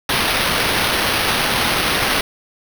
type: noise with sample-and-hold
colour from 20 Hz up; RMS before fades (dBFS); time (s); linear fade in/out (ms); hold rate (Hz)
blue; -18; 0.09-2.21; 2; 7350
effects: none